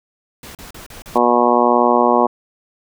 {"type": "noise bursts", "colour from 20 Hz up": "pink", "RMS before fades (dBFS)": -36, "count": 5, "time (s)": [0.43, 1.178], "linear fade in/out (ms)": 2, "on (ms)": 120, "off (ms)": 37}
{"type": "harmonic tone", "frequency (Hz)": 121.1, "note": "B2", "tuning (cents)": -34, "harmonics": [2, 3, 4, 5, 6, 7, 8, 9], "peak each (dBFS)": [-19, -19, -19, -19, -19, -19, -19, -19], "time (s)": [1.15, 2.27], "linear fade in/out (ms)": 10}
{"effects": []}